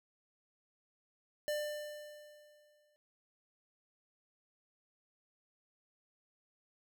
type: tone with exponential decay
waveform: square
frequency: 596 Hz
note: D5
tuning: 25 cents sharp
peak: -33 dBFS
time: 1.48-2.96 s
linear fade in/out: 0 ms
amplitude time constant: 320 ms
effects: none